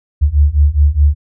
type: beating tone pair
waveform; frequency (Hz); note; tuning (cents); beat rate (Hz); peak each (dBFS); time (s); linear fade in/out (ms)
sine; 70.7 / 75.5; C#2 / D2; +35 / +48; 4.8; -11 / -10; 0.21-1.15; 20
effects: none

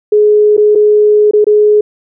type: tone with dropouts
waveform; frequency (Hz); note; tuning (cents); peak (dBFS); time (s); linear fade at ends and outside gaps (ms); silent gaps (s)
sine; 420.6; G#4; +22; -4; 0.12-1.81; 5; 0.568-0.577 / 0.751-0.755 / 1.311-1.334 / 1.444-1.467
effects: none

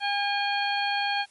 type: harmonic tone with a mistuned harmonic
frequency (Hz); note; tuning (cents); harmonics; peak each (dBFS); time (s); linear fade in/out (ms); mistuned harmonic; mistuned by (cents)
810; G#5; -43; 1 / 2 / 3 / 4 / 5; -27 / -30 / -32 / -33 / -34; 0-1.26; 50; 5; +120
effects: white hiss -59 dBFS RMS until 1.3 s + MP3 48 kbps

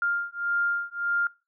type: beating tone pair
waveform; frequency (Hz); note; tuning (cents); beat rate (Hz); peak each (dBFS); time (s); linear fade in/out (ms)
sine; 1400 / 1401.7; F6 / F6; +4 / +6; 1.7; -28; 0.02-1.27; 2
effects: noise-tail reverb RT60 0.3 s tail -23 dB re dry

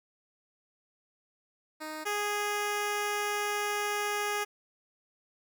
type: tone pair in turn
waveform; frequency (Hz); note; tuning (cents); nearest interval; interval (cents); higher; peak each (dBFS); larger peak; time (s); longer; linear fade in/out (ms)
10% pulse; 310.1 / 413.9; D#4 / G#4; -6 / -6; perfect fourth; 500; second; -29 / -21; second; 1.8-2.05 / 2.05-4.45; second; 20
effects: none

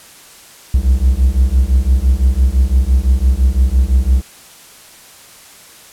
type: beating tone pair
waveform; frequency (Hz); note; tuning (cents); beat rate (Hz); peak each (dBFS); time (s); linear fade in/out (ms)
triangle; 61.74 / 67.64; B1 / C#2; 0 / -42; 5.9; -10; 0.74-4.22; 5
effects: white hiss -40 dBFS RMS until 5.92 s + low-pass 12000 Hz 12 dB/octave

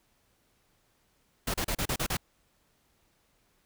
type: noise bursts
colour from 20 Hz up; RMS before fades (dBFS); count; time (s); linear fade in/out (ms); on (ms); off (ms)
pink; -30; 7; 1.47-2.17; 5; 70; 35
effects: pink hiss -70 dBFS RMS until 3.65 s

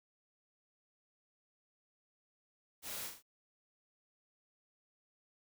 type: noise with echo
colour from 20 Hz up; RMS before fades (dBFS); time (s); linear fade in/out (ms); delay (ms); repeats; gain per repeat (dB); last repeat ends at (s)
white; -44; 2.82-3.11; 50; 39; 3; -5; 3.227
effects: none

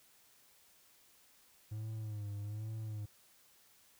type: tone with vibrato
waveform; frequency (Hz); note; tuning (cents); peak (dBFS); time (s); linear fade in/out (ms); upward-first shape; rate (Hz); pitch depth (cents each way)
triangle; 106.1; G#2; +38; -37; 1.71-3.06; 10; sine; 1.2; 71
effects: white hiss -66 dBFS RMS until 3.99 s

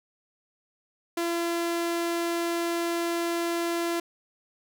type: tone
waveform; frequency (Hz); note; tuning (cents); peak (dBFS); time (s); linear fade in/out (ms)
sawtooth; 340; F4; -46; -22; 1.17-4; 5
effects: none

